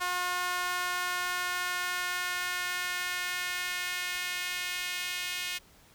sawtooth tone with high-pass filter sweep, 359.3 Hz, F4, 49 cents sharp, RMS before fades -33 dBFS, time 0-5.59 s, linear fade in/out 20 ms, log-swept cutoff 1100 to 2500 Hz, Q 1.7, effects pink hiss -59 dBFS RMS until 5.94 s

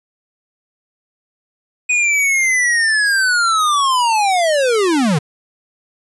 square linear sweep, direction down, 2489 to 135.3 Hz, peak -13 dBFS, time 1.89-5.19 s, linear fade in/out 10 ms, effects resampled to 24000 Hz

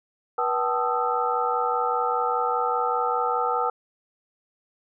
sine tone cluster, 485.4 / 763 / 874 / 1240 / 1325 Hz, B4 / G5 / A5 / D#6 / E6, -30 / -47 / -12 / -6 / +9 cents, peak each -28 dBFS, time 0.38-3.7 s, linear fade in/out 5 ms, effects none

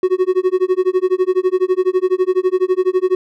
triangle tone with tremolo, 370 Hz, F#4, in tune, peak -7 dBFS, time 0.03-3.15 s, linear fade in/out 2 ms, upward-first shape sine, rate 12 Hz, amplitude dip 100%, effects none

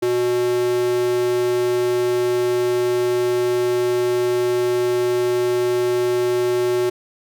square tone with high-pass filter, 122.2 Hz, B2, 18 cents flat, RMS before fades -19 dBFS, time 0.02-6.9 s, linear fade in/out 10 ms, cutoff 320 Hz, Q 6.2, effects none

